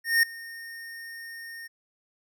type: tone with ADSR envelope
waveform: square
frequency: 1838 Hz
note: A#6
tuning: 25 cents flat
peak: -17 dBFS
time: 0.04-1.68 s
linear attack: 190 ms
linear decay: 4 ms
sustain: -22 dB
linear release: 18 ms
effects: none